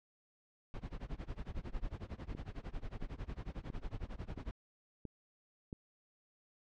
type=noise with tremolo; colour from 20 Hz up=brown; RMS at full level=-40 dBFS; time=0.74-4.51 s; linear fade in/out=0 ms; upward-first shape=sine; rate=11 Hz; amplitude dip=95%
type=click train; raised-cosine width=3 ms; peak=-31 dBFS; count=6; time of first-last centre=2.35-5.728 s; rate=1.48 Hz
effects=low-pass 4000 Hz 12 dB/octave